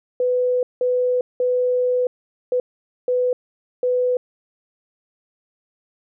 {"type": "tone bursts at uneven times", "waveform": "sine", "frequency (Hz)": 498.6, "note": "B4", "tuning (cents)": 16, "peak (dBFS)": -16, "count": 6, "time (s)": [[0.2, 0.63], [0.81, 1.21], [1.4, 2.07], [2.52, 2.6], [3.08, 3.33], [3.83, 4.17]], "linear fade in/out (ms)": 2, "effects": []}